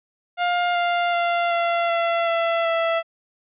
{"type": "tone with pitch steps", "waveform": "sawtooth", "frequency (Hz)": [706, 698.7, 691.5, 684.3, 677.2, 670.2, 663.3], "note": ["F5", "F5", "F5", "F5", "E5", "E5", "E5"], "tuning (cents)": [19, 1, -17, -35, 46, 29, 11], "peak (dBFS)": -15, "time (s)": [0.37, 3.03], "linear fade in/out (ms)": 50, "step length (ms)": 380, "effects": ["resampled to 8000 Hz"]}